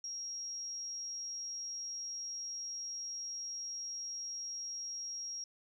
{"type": "tone", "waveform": "sine", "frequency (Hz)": 5610, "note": "F8", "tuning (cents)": 7, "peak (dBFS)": -39, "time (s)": [0.04, 5.44], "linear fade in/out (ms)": 2, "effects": ["12-bit"]}